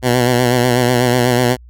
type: tone with vibrato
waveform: 10% pulse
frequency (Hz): 123.47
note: B2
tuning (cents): 0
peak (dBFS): -3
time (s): 0.02-1.57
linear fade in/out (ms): 50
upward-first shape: sine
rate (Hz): 8.1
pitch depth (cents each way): 51
effects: added 60 Hz sine -37 dBFS peak until 1.69 s